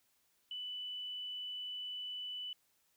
sine tone, 2984 Hz, F#7, 14 cents sharp, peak -40 dBFS, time 0.51-2.53 s, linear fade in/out 2 ms, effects white hiss -75 dBFS RMS until 2.96 s

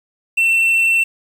triangle tone, 2694 Hz, E7, 37 cents sharp, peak -10 dBFS, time 0.37-1.04 s, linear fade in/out 10 ms, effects 7-bit

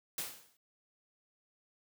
white noise with exponential decay, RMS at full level -35 dBFS, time 0.18-0.57 s, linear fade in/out 2 ms, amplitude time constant 83 ms, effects high-pass 100 Hz 12 dB/octave

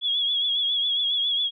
sine tone with vibrato, 3354 Hz, G#7, 16 cents sharp, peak -21 dBFS, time 0.01-1.51 s, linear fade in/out 50 ms, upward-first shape triangle, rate 7.3 Hz, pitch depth 61 cents each way, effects none

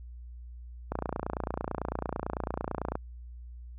click train, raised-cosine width 1 ms, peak -17 dBFS, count 60, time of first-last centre 0.92-2.954 s, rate 29 Hz, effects added 60 Hz sine -42 dBFS peak until 3.78 s

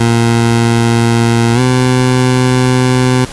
20% pulse tone with pitch glide, 116.54 to 127.09 Hz, A#2 to C3, 0 to -50 cents, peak -3 dBFS, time 0-3.25 s, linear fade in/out 5 ms, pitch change +150 cents, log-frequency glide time 1.54-1.6 s, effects pink hiss -28 dBFS RMS until 3.32 s + resampled to 24000 Hz

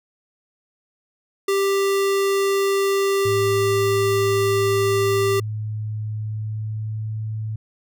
square tone, 393.7 Hz, G4, 8 cents sharp, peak -18 dBFS, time 1.48-5.4 s, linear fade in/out 5 ms
sine tone with pitch glide, 107.5 to 109.06 Hz, A2 to A2, -40 to -15 cents, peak -24 dBFS, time 3.25-7.56 s, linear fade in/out 5 ms, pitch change +25 cents, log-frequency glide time 6.11-7.19 s
effects none

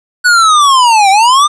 square linear two-way sweep, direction down then up, 1488 to 759 to 1222 Hz, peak -5 dBFS, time 0.24-1.48 s, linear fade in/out 20 ms, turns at 1.1 s, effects resampled to 22050 Hz + 7-bit

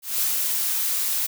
blue noise with ADSR envelope, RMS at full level -22 dBFS, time 0.02-1.27 s, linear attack 190 ms, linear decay 140 ms, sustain -2 dB, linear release 13 ms, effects none

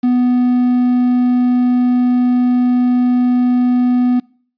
triangle tone with quantisation, 247.6 Hz, B3, 5 cents sharp, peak -8 dBFS, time 0.03-4.2 s, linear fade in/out 10 ms, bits 6, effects noise-tail reverb RT60 0.5 s tail -25 dB re dry + resampled to 11025 Hz

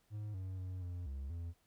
triangle tone with pitch steps, 105.5 / 93.9 / 92.3 / 88.5 / 68.2 / 84.9 Hz, G#2 / F#2 / F#2 / F2 / C#2 / F2, +28 / +26 / -4 / +23 / -28 / -48 cents, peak -38 dBFS, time 0.1-1.54 s, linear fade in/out 50 ms, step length 240 ms, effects pink hiss -75 dBFS RMS until 1.66 s

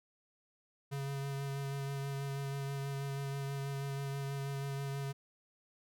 square tone with vibrato, 138.59 Hz, C#3, in tune, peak -37 dBFS, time 0.91-5.13 s, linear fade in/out 20 ms, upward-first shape sine, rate 6.2 Hz, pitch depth 16 cents each way, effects none

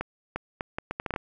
accelerating click train, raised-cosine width 0.5 ms, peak -15 dBFS, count 10, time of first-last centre 0.01-1.162 s, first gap 350 ms, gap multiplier 0.71, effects none

